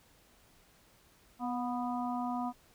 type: harmonic tone with a mistuned harmonic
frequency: 246.9 Hz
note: B3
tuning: in tune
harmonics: 1 / 3 / 4 / 5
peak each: -35 / -37 / -40 / -44 dBFS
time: 1.39-2.53 s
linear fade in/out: 50 ms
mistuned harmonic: 3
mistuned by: -34 cents
effects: pink hiss -64 dBFS RMS until 2.74 s